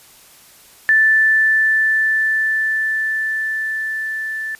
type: tone with level ramp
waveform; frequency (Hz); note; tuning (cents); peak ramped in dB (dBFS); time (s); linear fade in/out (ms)
sine; 1760; A6; 0; -9 to -22; 0.89-4.55; 0
effects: white hiss -46 dBFS RMS until 4.59 s + resampled to 32000 Hz